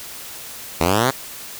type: exponential sweep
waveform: 5% pulse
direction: up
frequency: 77.78 to 138.59 Hz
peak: -4 dBFS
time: 0.8-1.11 s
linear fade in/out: 10 ms
effects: white hiss -35 dBFS RMS until 1.59 s